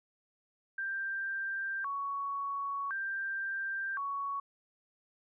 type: tone with vibrato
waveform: sine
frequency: 1328 Hz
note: E6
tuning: 12 cents sharp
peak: -33 dBFS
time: 0.78-4.4 s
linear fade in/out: 5 ms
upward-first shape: square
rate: 0.47 Hz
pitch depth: 300 cents each way
effects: none

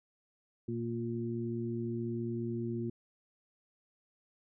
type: tone cluster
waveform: sine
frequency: 118.1 / 232.4 / 351.2 Hz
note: A#2 / A#3 / F4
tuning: +23 / -5 / +10 cents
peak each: -38 / -37 / -38 dBFS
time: 0.68-2.9 s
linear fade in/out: 5 ms
effects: none

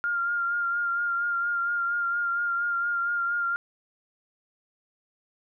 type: tone with vibrato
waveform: sine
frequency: 1400 Hz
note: F6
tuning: 4 cents sharp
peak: -24 dBFS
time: 0.04-3.56 s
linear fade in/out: 0 ms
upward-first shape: sine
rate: 4.3 Hz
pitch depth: 25 cents each way
effects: none

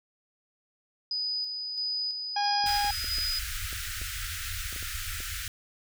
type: tone with tremolo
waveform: sine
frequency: 4978 Hz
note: D#8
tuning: in tune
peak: -28 dBFS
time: 1.11-3.39 s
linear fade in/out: 2 ms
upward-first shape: square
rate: 1.5 Hz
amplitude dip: 40%
type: harmonic tone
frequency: 818 Hz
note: G#5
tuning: 26 cents flat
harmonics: 1 / 2 / 3 / 4 / 5 / 6 / 7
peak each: -26 / -36 / -41 / -40 / -46 / -43 / -46 dBFS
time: 2.36-2.91 s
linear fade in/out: 5 ms
type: clicks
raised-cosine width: 2 ms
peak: -33 dBFS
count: 10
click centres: 2.641 / 2.846 / 3.044 / 3.184 / 3.729 / 4.016 / 4.727 / 4.762 / 4.827 / 5.204 s
type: band-stop noise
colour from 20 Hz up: pink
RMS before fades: -35 dBFS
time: 2.66-5.48 s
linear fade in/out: 2 ms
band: 100 to 1300 Hz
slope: 96 dB/octave
effects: none

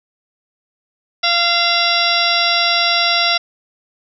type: harmonic tone with a mistuned harmonic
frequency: 690 Hz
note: F5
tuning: 21 cents flat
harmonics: 1 / 2 / 3 / 4 / 5 / 6 / 7 / 8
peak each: -21 / -21 / -21 / -21 / -21 / -21 / -21 / -21 dBFS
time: 1.23-3.38 s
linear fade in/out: 10 ms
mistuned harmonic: 6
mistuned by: -100 cents
effects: none

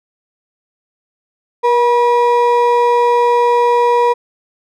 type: ring-modulated tone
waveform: triangle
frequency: 723 Hz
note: F#5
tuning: 40 cents flat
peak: -4 dBFS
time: 1.63-4.14 s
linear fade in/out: 20 ms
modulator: 245 Hz
effects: none

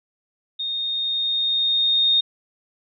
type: tone with level ramp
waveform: sine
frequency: 3689 Hz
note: A#7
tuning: 19 cents flat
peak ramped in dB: -24 to -14 dBFS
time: 0.59-2.21 s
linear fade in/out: 10 ms
effects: none

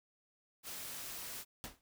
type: noise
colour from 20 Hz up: white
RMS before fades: -45 dBFS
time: 0.63-1.45 s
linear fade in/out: 50 ms
type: noise with exponential decay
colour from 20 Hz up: pink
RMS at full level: -40 dBFS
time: 1.64-1.81 s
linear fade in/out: 0 ms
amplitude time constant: 36 ms
effects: none

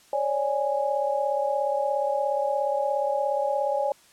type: tone cluster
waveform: sine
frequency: 549 / 586 / 828 Hz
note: C#5 / D5 / G#5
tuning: -17 / -4 / -5 cents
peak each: -27 dBFS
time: 0.13-3.92 s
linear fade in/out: 2 ms
effects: white hiss -56 dBFS RMS until 4.12 s + low-pass 10000 Hz 12 dB/octave

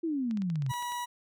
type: exponential sweep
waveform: sine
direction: down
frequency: 343.5 to 123.47 Hz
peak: -28 dBFS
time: 0.03-0.72 s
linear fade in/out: 10 ms
type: clicks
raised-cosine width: 0.2 ms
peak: -30 dBFS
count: 10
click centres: 0.311 / 0.373 / 0.42 / 0.501 / 0.557 / 0.622 / 0.664 / 0.738 / 0.825 / 0.921 s
type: tone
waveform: 40% pulse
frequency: 970 Hz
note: B5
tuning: 31 cents flat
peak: -32 dBFS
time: 0.69-1.06 s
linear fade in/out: 20 ms
effects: none

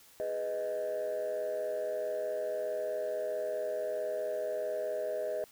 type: chord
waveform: sine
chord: G# minor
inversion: none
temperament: just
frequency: 415.3 / 498.4 / 623 Hz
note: G#4 / B4 / D#5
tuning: 0 / +16 / +2 cents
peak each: -38 / -36 / -32 dBFS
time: 0.2-5.44 s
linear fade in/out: 0 ms
effects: tanh soft clip ceiling -28 dBFS + white hiss -59 dBFS RMS until 5.51 s

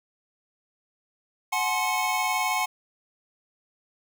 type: tone cluster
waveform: square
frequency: 740 / 853 / 1049 / 2201 Hz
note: F#5 / G#5 / C6 / C#7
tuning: 0 / +46 / +4 / -13 cents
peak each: -30 dBFS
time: 1.52-2.66 s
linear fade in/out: 10 ms
effects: none

